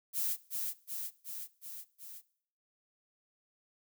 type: noise with echo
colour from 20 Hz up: violet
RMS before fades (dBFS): -33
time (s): 0.13-0.37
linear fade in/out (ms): 50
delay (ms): 370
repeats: 5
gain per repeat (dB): -3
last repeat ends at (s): 2.22
effects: noise-tail reverb RT60 0.6 s tail -20 dB re dry